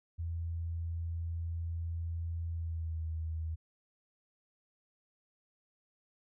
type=tone with pitch glide; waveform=sine; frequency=83.6 to 80.38 Hz; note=E2 to E2; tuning=+25 to -43 cents; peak=-34 dBFS; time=0.18-3.56 s; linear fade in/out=20 ms; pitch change=-68 cents; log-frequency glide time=2.51-3.03 s; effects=none